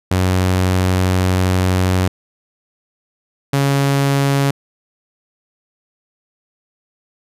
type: tone pair in turn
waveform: sawtooth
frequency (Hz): 92.4 / 139.12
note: F#2 / C#3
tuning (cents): -2 / +7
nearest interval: perfect fifth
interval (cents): 709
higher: second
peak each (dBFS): -9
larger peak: neither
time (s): 0.11-2.08 / 3.53-4.51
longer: first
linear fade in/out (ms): 5
effects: resampled to 32000 Hz